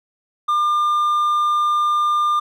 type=tone with hard clipping; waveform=sine; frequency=1200 Hz; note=D6; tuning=37 cents sharp; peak=-16 dBFS; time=0.48-2.4 s; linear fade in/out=10 ms; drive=3 dB; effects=none